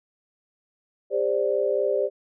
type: chord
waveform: sine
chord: G suspended fourth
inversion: none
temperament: equal with one note detuned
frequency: 400.9 / 523.3 / 587.3 Hz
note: G4 / C5 / D5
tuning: +39 / 0 / 0 cents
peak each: -25 dBFS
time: 1.1-2.1 s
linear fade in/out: 50 ms
effects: none